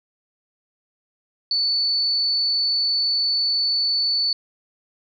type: tone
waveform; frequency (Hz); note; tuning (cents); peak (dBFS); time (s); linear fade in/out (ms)
sine; 4477; C#8; +16; -18; 1.51-4.33; 2
effects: none